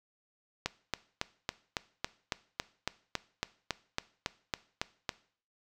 click train, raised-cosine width 0.2 ms, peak -13 dBFS, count 17, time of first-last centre 0.66-5.092 s, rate 3.61 Hz, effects noise-tail reverb RT60 0.5 s tail -19 dB re dry

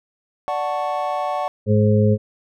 triangle chord, D major seventh, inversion none, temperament equal, 587.3 / 740 / 880 / 1108.7 Hz, D5 / F#5 / A5 / C#6, 0 / 0 / 0 / 0 cents, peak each -24 / -22 / -27 / -26 dBFS, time 0.48-1.48 s, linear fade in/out 0 ms
harmonic tone, 105.9 Hz, G#2, 34 cents sharp, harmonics 1 / 2 / 4 / 5, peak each -15 / -18 / -21 / -22 dBFS, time 1.66-2.18 s, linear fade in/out 50 ms
effects none

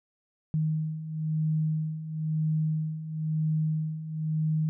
sine beating tone pair, 155.56 / 156.56 Hz, D#3 / D#3, 0 / +11 cents, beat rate 1 Hz, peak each -32 / -27 dBFS, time 0.54-4.69 s, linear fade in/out 0 ms, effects none

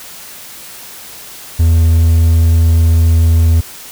triangle tone, 82.41 Hz, E2, in tune, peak -4 dBFS, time 1.59-3.61 s, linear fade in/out 10 ms, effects white hiss -32 dBFS RMS until 3.91 s

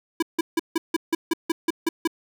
square tone bursts, 329.6 Hz, E4, in tune, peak -19 dBFS, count 11, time 0.2-2.075 s, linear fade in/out 5 ms, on 25 ms, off 160 ms, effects none

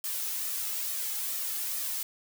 blue noise with flanger, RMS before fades -33 dBFS, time 0.04-2.03 s, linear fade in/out 2 ms, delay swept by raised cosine 1.6 to 2.37 ms, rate 2.3 Hz, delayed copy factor +0.5, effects none

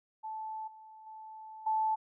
sine tone with level steps, 874 Hz, A5, 12 cents flat, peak -37 / -50 / -45 / -27 dBFS, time 0.23-1.96 s, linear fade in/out 20 ms, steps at 0.67 / 1.06 / 1.66 s, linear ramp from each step 10 ms, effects none

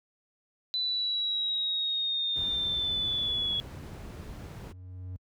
sine linear sweep, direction down, 4001 to 3358 Hz, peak -27 dBFS, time 0.74-3.6 s, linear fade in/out 0 ms
brown noise, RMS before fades -38 dBFS, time 2.35-4.73 s, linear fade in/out 20 ms
triangle tone with exponential growth, 91.8 Hz, F#2, 13 cents flat, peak -32 dBFS, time 3.45-5.16 s, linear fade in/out 0 ms, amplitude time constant 370 ms
effects high-pass 60 Hz 12 dB/octave

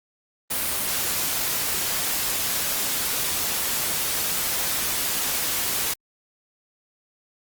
white noise, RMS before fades -25 dBFS, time 0.5-5.94 s, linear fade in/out 10 ms, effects Opus 32 kbps

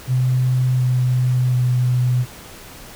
sine tone with pitch steps, 127.5 / 126.18 / 124.88 Hz, C3 / B2 / B2, -44 / +38 / +20 cents, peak -14 dBFS, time 0.07-2.26 s, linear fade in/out 50 ms, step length 730 ms, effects pink hiss -39 dBFS RMS until 2.95 s

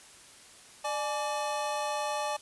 square tone cluster, 597 / 848 / 1165 Hz, D5 / G#5 / D6, +28 / +36 / -14 cents, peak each -35 / -34 / -38 dBFS, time 0.84-2.37 s, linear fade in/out 10 ms, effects white hiss -53 dBFS RMS until 2.41 s + resampled to 24000 Hz

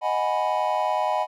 triangle chord, G# minor seventh, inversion second, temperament equal, 622.3 / 740 / 830.6 / 987.8 Hz, D#5 / F#5 / G#5 / B5, 0 / 0 / 0 / 0 cents, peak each -25 dBFS, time 0.01-1.27 s, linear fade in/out 50 ms, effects none

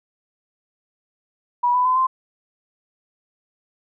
sine tone with pitch steps, 972 / 994.7 / 1018 / 1041.8 Hz, B5 / B5 / C6 / C6, -28 / +12 / -48 / -8 cents, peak -15 dBFS, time 1.63-2.07 s, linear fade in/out 10 ms, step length 110 ms, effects none

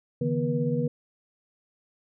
sine tone cluster, 142.1 / 159.3 / 241.5 / 482.5 Hz, C#3 / D#3 / B3 / B4, +43 / +41 / -39 / -40 cents, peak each -29 dBFS, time 0.21-0.88 s, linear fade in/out 5 ms, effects none

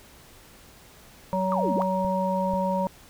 harmonic tone, 187.9 Hz, F#3, 27 cents sharp, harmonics 1 / 3 / 5, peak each -27 / -27 / -27 dBFS, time 1.33-2.87 s, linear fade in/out 0 ms
sine exponential two-way sweep, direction down then up, 1256 to 185.1 to 1256 Hz, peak -26 dBFS, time 1.52-1.82 s, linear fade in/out 0 ms, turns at 1.75 s
clicks, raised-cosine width 5 ms, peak -23 dBFS, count 2, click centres 2.048 / 2.537 s
effects pink hiss -51 dBFS RMS until 3.09 s

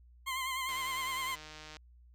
20% pulse tone with vibrato, 1046.5 Hz, C6, in tune, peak -29 dBFS, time 0.26-1.36 s, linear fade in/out 20 ms, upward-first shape triangle, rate 9.9 Hz, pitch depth 62 cents each way
click train, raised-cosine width 0.2 ms, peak -31 dBFS, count 167, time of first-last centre 0.69-1.768 s, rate 154 Hz
effects added 60 Hz sine -56 dBFS peak until 2.14 s

